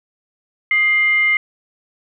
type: tone with frequency modulation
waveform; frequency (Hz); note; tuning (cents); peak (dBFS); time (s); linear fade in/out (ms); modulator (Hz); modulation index
sine; 2100; C7; +6; -12; 0.71-1.37; 2; 855; 0.24
effects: none